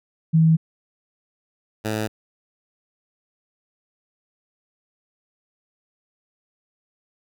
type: tone pair in turn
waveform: sine / 10% pulse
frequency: 161.2 / 108.18 Hz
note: E3 / A2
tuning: -38 / -29 cents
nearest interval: perfect fifth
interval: 691 cents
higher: first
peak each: -12 / -15 dBFS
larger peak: first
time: 0.33-0.57 / 1.84-2.08 s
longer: neither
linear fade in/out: 20 ms
effects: none